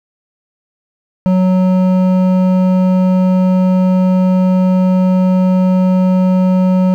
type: tone with hard clipping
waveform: sine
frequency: 185 Hz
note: F#3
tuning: in tune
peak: -10 dBFS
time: 1.26-6.94 s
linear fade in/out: 0 ms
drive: 10 dB
effects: none